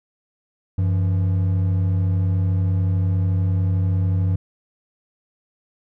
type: tone pair together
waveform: triangle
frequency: 94.8 / 168.43 Hz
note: F#2 / E3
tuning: +43 / +38 cents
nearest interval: minor seventh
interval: 995 cents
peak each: -15 / -25 dBFS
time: 0.78-4.36 s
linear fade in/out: 5 ms
effects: none